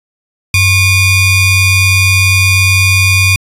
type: ring-modulated tone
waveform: 45% pulse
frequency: 1174.7 Hz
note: D6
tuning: in tune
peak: -3 dBFS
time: 0.54-3.36 s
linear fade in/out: 2 ms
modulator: 1270 Hz
effects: resampled to 32000 Hz